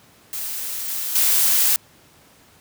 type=noise with level steps; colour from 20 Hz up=blue; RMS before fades=-28 / -26 / -17 dBFS; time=0.33-1.76 s; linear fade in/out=0 ms; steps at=0.88 / 1.15 s; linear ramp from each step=5 ms; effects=pink hiss -52 dBFS RMS until 2.6 s + high-pass 80 Hz 12 dB/octave

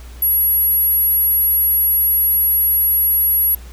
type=tone; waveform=sine; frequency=11410 Hz; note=F9; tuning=36 cents sharp; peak=-12 dBFS; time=0.22-3.55 s; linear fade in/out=5 ms; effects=added 60 Hz sine -33 dBFS peak until 3.72 s + pink hiss -44 dBFS RMS until 3.72 s

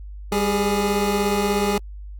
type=tone pair together; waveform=25% pulse; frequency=199.31 / 415.3 Hz; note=G3 / G#4; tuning=+29 / 0 cents; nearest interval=octave + minor second; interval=1271 cents; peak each=-18 dBFS; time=0.32-1.78 s; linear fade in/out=2 ms; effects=added 50 Hz sine -33 dBFS peak until 2.19 s + Opus 48 kbps

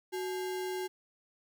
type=tone with sample-and-hold; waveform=sine; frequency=370 Hz; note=F#4; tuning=in tune; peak=-33 dBFS; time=0.12-0.88 s; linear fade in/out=20 ms; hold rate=1225 Hz; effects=none

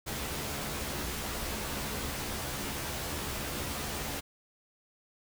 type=noise with comb filter; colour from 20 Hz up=pink; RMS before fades=-36 dBFS; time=0.06-4.21 s; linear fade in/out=20 ms; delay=14 ms; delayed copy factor=+0.6; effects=none

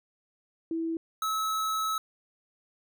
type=tone pair in turn; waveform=sine / square; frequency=328 / 1295.4 Hz; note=E4 / E6; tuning=-9 / -31 cents; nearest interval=2 octaves; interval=2378 cents; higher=second; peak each=-28 dBFS; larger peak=neither; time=0.71-0.97 / 1.22-1.98 s; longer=second; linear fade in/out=2 ms; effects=none

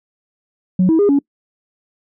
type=tone with pitch steps; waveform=sine; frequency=184.1 / 322.9 / 407.1 / 281.6 Hz; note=F#3 / E4 / G#4 / C#4; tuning=-8 / -36 / -35 / +27 cents; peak=-8 dBFS; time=0.79-1.19 s; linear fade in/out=5 ms; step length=100 ms; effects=noise-tail reverb RT60 0.1 s tail -25 dB re dry + tanh soft clip ceiling -7 dBFS

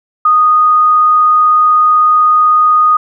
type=tone; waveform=sine; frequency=1238 Hz; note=D#6; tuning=9 cents flat; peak=-5 dBFS; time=0.25-2.97 s; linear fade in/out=5 ms; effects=none

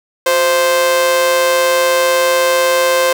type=tone with amplitude modulation; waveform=sawtooth; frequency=522 Hz; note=C5; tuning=4 cents flat; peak=-4 dBFS; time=0.26-3.13 s; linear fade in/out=5 ms; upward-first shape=sine; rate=160 Hz; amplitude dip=55%; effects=none

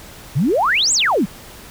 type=exponential two-way sweep; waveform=sine; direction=up then down; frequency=116 to 8240 to 160.5 Hz; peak=-13 dBFS; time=0.35-1.26 s; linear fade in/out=20 ms; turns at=0.93 s; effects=pink hiss -39 dBFS RMS until 1.7 s

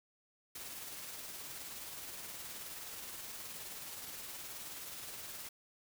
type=noise with tremolo; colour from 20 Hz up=white; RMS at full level=-45 dBFS; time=0.55-5.49 s; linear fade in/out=5 ms; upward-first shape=triangle; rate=19 Hz; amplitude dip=35%; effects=none

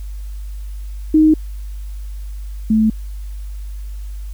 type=tone pair in turn; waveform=sine; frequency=311.1 / 218.7 Hz; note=D#4 / A3; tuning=0 / -10 cents; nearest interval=tritone; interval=610 cents; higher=first; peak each=-7 / -10 dBFS; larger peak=first; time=1.14-1.34 / 2.7-2.9 s; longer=neither; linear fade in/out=5 ms; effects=added 50 Hz sine -25 dBFS peak until 4.33 s + white hiss -50 dBFS RMS until 4.33 s

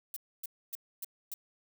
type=noise bursts; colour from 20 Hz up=violet; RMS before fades=-39 dBFS; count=5; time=0.14-1.34 s; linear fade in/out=2 ms; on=24 ms; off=270 ms; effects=none

